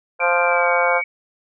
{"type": "harmonic tone", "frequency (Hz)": 174.61, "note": "F3", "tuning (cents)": 0, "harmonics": [3, 4, 5, 6, 7, 8, 9], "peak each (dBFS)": [-20, -22, -24, -24, -28, -24, -27], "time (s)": [0.19, 1.02], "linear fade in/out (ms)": 50}
{"type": "tone with pitch glide", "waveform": "sine", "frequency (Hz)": [2355, 2249], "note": ["D7", "C#7"], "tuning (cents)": [4, 24], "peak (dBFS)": -21, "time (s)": [0.2, 1.04], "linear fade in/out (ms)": 5, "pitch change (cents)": -80, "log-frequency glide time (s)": [0.45, 0.7]}
{"effects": []}